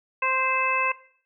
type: harmonic tone with a mistuned harmonic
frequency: 523.3 Hz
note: C5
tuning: in tune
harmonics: 1 / 2 / 3 / 4 / 5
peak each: -33 / -25 / -32 / -30 / -25 dBFS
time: 0.22-0.92 s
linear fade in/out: 5 ms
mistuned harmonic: 4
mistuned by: -18 cents
effects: noise-tail reverb RT60 0.5 s tail -17 dB re dry